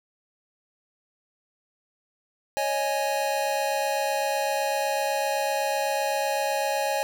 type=chord; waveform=square; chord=C# suspended second; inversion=none; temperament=equal; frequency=554.4 / 622.3 / 830.6 Hz; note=C#5 / D#5 / G#5; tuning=0 / 0 / 0 cents; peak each=-29 / -31 / -28 dBFS; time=2.57-7.03 s; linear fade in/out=0 ms; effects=none